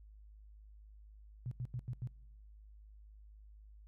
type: tone bursts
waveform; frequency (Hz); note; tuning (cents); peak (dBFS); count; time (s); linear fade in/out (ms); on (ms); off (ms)
sine; 123.47; B2; 0; -37; 5; 1.46-2.073; 0; 53; 87
effects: noise-tail reverb RT60 1.0 s tail -23 dB re dry + added 52 Hz sine -54 dBFS peak until 3.87 s